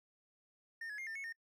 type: tone with pitch steps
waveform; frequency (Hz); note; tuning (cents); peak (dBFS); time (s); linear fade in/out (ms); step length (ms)
triangle; 1822 / 1692 / 2122 / 1799 / 2198 / 1832; A#6 / G#6 / C7 / A6 / C#7 / A#6; -40 / +32 / +24 / +38 / -15 / -31; -40; 0.81-1.326; 5; 86
effects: noise-tail reverb RT60 0.1 s tail -25 dB re dry